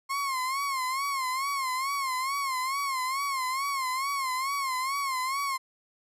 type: tone with vibrato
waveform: 35% pulse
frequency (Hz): 1072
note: C6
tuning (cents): +42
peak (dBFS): -26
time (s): 0.09-5.58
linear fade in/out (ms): 20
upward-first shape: sine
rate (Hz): 2.3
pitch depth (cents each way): 95
effects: resampled to 32000 Hz